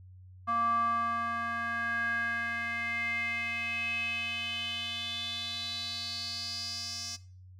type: tone with band-pass filter sweep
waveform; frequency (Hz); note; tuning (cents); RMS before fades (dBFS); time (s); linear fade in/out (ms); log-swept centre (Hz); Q
square; 233.1; A#3; 0; -34; 0.47-7.17; 20; 1100 to 5600; 6.7
effects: noise-tail reverb RT60 0.4 s tail -17 dB re dry + added 92 Hz sine -49 dBFS peak until 7.59 s